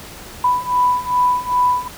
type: beating tone pair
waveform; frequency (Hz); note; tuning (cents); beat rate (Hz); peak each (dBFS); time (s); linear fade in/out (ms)
sine; 990 / 992.5; B5 / B5; +4 / +8; 2.5; -18 / -16; 0.44-1.88; 5
effects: pink hiss -36 dBFS RMS until 1.97 s